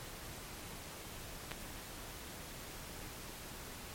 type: clicks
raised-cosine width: 0.3 ms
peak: -28 / -23 dBFS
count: 2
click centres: 1.511 / 1.517 s
effects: pink hiss -48 dBFS RMS until 3.94 s + MP3 64 kbps